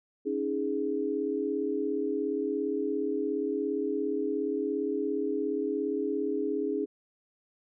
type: chord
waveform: sine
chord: C# suspended second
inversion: none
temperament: equal with one note detuned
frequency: 277.2 / 314.4 / 415.3 Hz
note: C#4 / D#4 / G#4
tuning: 0 / +18 / 0 cents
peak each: -33 / -33 / -30 dBFS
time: 0.25-6.86 s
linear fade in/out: 20 ms
effects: none